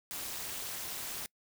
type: noise with amplitude modulation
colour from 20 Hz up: white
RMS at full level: -36 dBFS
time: 0.11-1.26 s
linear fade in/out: 0 ms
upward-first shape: sine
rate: 265 Hz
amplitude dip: 90%
effects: noise-tail reverb RT60 0.1 s tail -25 dB re dry